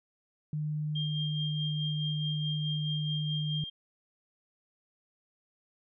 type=tone; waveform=sine; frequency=151.5 Hz; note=D#3; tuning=46 cents flat; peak=-30 dBFS; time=0.53-3.64 s; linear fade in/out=2 ms
type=tone with tremolo; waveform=sine; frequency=3202 Hz; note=G7; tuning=36 cents sharp; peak=-33 dBFS; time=0.95-3.7 s; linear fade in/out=10 ms; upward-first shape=sine; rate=4.7 Hz; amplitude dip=45%
effects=none